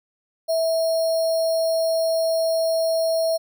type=tone with sample-and-hold; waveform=sine; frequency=653 Hz; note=E5; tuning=17 cents flat; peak=-18 dBFS; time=0.48-3.38 s; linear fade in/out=20 ms; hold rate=4900 Hz; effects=none